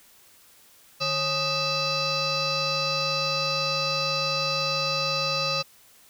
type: tone with frequency modulation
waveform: sine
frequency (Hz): 2637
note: E7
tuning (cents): 0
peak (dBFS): -23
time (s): 1-5.63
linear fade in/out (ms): 20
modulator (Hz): 697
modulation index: 3.7
effects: white hiss -55 dBFS RMS until 6.09 s